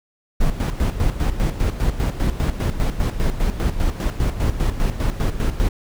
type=noise with tremolo; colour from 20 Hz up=brown; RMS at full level=-18 dBFS; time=0.4-5.69 s; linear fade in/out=10 ms; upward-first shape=square; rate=5 Hz; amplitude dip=65%; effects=none